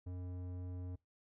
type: tone with low-pass filter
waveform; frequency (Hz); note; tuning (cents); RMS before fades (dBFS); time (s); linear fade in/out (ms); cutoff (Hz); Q
square; 90.2; F#2; -44; -44; 0.06-0.96; 10; 490; 0.61
effects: noise-tail reverb RT60 0.2 s tail -23 dB re dry